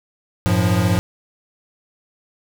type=tone cluster; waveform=square; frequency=95.3 / 110.4 / 176.5 Hz; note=G2 / A2 / F3; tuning=-48 / +6 / +19 cents; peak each=-20 dBFS; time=0.46-0.99 s; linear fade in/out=0 ms; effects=none